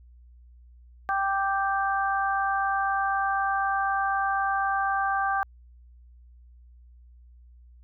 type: harmonic tone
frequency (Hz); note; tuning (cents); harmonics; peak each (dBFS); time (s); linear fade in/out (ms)
392; G4; 0; 2 / 3 / 4; -26 / -28 / -29; 1.09-5.43; 0
effects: added 60 Hz sine -49 dBFS peak until 7.83 s